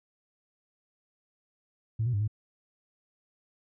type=tone with pitch steps; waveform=sine; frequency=111.2 / 122.8 / 101.5 / 107.1 Hz; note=A2 / B2 / G#2 / A2; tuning=+19 / -9 / -39 / -46 cents; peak=-24 dBFS; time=1.99-2.278 s; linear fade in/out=10 ms; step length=72 ms; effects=tanh soft clip ceiling -21 dBFS